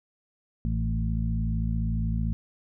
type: harmonic tone with a mistuned harmonic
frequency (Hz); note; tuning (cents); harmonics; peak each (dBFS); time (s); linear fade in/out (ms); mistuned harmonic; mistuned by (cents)
55.6; A1; +19; 1 / 2 / 3 / 4; -27 / -30 / -32 / -33; 0.65-2.33; 0; 3; -20
effects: none